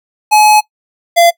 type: tone pair in turn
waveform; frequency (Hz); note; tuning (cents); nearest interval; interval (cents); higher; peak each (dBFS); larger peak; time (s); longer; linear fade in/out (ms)
square; 849 / 684.2; G#5 / F5; +38 / -36; major third; 374; first; -5; neither; 0.31-0.61 / 1.16-1.31; first; 20
effects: noise-tail reverb RT60 0.1 s tail -20 dB re dry